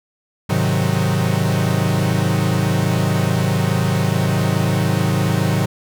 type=chord; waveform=45% pulse; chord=Ab dominant seventh; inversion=none; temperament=equal; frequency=103.83 / 130.81 / 155.56 / 185 Hz; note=Ab2 / C3 / Eb3 / Gb3; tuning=0 / 0 / 0 / 0 cents; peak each=-21 dBFS; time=0.49-5.66 s; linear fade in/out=10 ms; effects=none